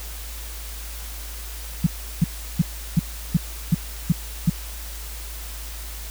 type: tone bursts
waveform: sine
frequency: 166.7 Hz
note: E3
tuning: 20 cents sharp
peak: -12 dBFS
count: 8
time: 1.84-4.498 s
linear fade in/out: 5 ms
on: 26 ms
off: 350 ms
effects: added 54 Hz sine -33 dBFS peak until 6.1 s + white hiss -38 dBFS RMS until 6.1 s